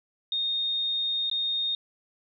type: tone with dropouts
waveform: sine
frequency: 3690 Hz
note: A#7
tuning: 18 cents flat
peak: -25 dBFS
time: 0.32-1.75 s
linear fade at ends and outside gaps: 2 ms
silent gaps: 1.299-1.313 s
effects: none